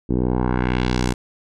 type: tone with low-pass filter sweep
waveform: 10% pulse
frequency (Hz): 62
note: B1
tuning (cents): +7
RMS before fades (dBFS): -20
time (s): 0.09-1.14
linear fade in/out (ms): 10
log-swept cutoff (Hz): 330 to 9500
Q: 1.4
effects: none